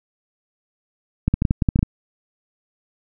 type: clicks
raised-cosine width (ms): 5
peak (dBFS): -4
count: 10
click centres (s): 1.28 / 1.34 / 1.421 / 1.452 / 1.509 / 1.622 / 1.688 / 1.759 / 1.791 / 1.829
effects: none